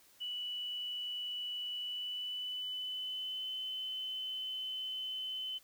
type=tone with pitch glide; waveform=sine; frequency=2957 to 3042 Hz; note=F#7 to F#7; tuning=-2 to +47 cents; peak=-37 dBFS; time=0.2-5.59 s; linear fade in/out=20 ms; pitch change=+49 cents; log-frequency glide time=1.79-3.52 s; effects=white hiss -64 dBFS RMS until 5.63 s